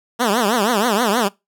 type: tone with vibrato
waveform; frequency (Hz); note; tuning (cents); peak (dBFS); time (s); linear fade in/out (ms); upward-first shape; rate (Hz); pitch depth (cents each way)
10% pulse; 222.2; A3; +17; -7; 0.19-1.29; 20; triangle; 6.3; 260
effects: noise-tail reverb RT60 0.2 s tail -22 dB re dry